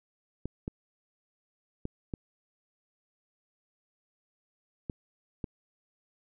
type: clicks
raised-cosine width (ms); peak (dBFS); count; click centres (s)
3; -21; 6; 0.456 / 0.679 / 1.854 / 2.138 / 4.898 / 5.442
effects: none